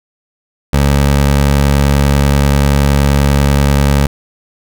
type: tone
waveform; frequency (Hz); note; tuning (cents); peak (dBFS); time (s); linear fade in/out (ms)
20% pulse; 70.4; C#2; +27; -3; 0.73-4.07; 5
effects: none